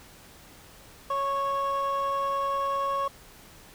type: tone pair together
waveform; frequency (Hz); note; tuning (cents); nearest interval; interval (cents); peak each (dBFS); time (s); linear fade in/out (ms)
triangle; 554.1 / 1103; C#5 / C#6; -1 / -9; octave; 1192; -28 / -23; 1.1-3.08; 5
effects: tanh soft clip ceiling -21 dBFS + pink hiss -51 dBFS RMS until 3.74 s